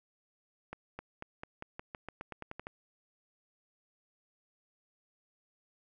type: accelerating click train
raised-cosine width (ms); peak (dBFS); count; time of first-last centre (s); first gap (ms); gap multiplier
0.5; -26; 14; 0.73-2.669; 260; 0.9
effects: none